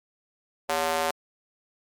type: tone with high-pass filter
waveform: square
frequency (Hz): 80.7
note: E2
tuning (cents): -36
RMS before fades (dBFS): -26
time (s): 0.69-1.11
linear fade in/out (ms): 5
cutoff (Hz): 640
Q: 1.7
effects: MP3 96 kbps